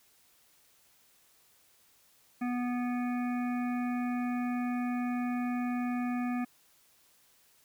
harmonic tone, 245.4 Hz, B3, 11 cents flat, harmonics 1 / 3 / 5 / 7 / 9 / 10, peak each -30 / -40 / -44 / -47 / -49 / -50 dBFS, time 2.41-6.45 s, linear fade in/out 10 ms, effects white hiss -65 dBFS RMS until 7.64 s

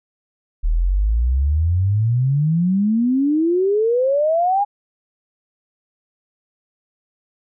sine exponential sweep, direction up, 37.59 to 830.6 Hz, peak -14 dBFS, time 0.63-4.65 s, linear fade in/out 20 ms, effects none

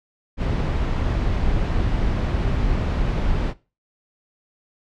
brown noise, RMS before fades -21 dBFS, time 0.37-3.54 s, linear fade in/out 50 ms, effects noise-tail reverb RT60 0.3 s tail -19 dB re dry + low-pass 4000 Hz 12 dB/octave

